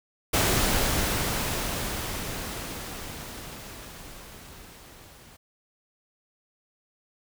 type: noise with level ramp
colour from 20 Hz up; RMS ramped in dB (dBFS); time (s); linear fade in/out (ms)
pink; -22 to -51; 0.33-5.37; 10
effects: none